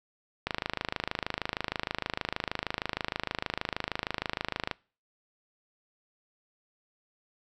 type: click train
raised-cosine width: 0.3 ms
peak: -13 dBFS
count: 113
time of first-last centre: 0.47-4.712 s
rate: 26.4 Hz
effects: noise-tail reverb RT60 0.4 s tail -24 dB re dry